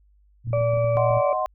sine tone, 116.54 Hz, A#2, in tune, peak -23 dBFS, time 0.44-1.22 s, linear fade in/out 50 ms
clicks, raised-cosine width 5 ms, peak -26 dBFS, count 10, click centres 0.473 / 0.508 / 0.576 / 0.612 / 0.735 / 0.772 / 0.845 / 0.957 / 1.109 / 1.171 s
harmonic tone, 578 Hz, D5, 28 cents flat, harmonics 1 / 2 / 4, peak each -20 / -34 / -40 dBFS, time 0.53-1.33 s, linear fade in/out 2 ms
sine chord, C diminished, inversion first, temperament equal, 622.3 / 740 / 1046.5 Hz, Eb5 / Gb5 / C6, 0 / 0 / 0 cents, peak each -26 dBFS, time 0.97-1.46 s, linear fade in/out 0 ms
effects added 50 Hz sine -55 dBFS peak until 1.54 s

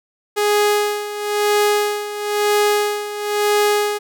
sawtooth tone with tremolo, 415.3 Hz, G#4, in tune, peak -9 dBFS, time 0.36-3.99 s, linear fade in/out 20 ms, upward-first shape sine, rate 1 Hz, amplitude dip 75%, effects none

